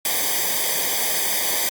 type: noise with comb filter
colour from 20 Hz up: white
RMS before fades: -22 dBFS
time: 0.05-1.69 s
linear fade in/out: 2 ms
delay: 0.73 ms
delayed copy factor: -0.9
effects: Opus 48 kbps